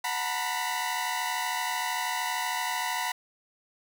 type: tone cluster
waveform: sawtooth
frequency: 736 / 905 / 978 / 2004 Hz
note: F#5 / A5 / B5 / B6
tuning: -9 / +48 / -17 / +25 cents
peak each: -32 / -30 / -28 / -33 dBFS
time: 0.04-3.12 s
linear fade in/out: 5 ms
effects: none